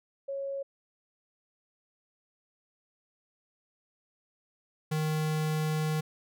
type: tone pair in turn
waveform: sine / square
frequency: 551 / 155.16 Hz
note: C#5 / D#3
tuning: -11 / -4 cents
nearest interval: octave + minor seventh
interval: 2193 cents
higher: first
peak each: -32 / -28 dBFS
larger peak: second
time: 0.28-0.63 / 4.91-6.01 s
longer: second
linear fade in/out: 10 ms
effects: none